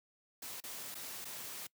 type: noise with dropouts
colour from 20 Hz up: white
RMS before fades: -45 dBFS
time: 0.42-1.67 s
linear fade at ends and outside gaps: 5 ms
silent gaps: 0.604-0.637 / 0.945-0.952 / 1.246-1.252 s
effects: noise-tail reverb RT60 0.1 s tail -23 dB re dry + high-pass 100 Hz 12 dB/octave